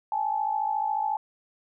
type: tone pair together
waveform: sine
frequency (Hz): 812 / 866.1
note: G#5 / A5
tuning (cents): -39 / -28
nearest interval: minor second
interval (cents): 111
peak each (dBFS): -29 / -26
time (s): 0.12-1.17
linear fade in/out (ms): 2
effects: none